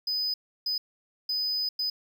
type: tone bursts at uneven times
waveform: triangle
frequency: 5000 Hz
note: D#8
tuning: 8 cents sharp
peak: -25 dBFS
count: 4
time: 0.07-0.34 / 0.66-0.78 / 1.29-1.69 / 1.79-1.9 s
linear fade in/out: 5 ms
effects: 10-bit